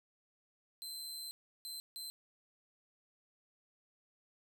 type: tone bursts at uneven times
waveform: sawtooth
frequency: 4089 Hz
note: C8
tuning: 41 cents flat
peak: -40 dBFS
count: 3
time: 0.82-1.31 / 1.65-1.8 / 1.96-2.1 s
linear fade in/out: 0 ms
effects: none